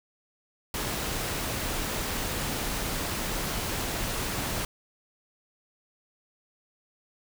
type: noise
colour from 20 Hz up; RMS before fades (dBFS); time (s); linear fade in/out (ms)
pink; -31; 0.74-4.65; 2
effects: none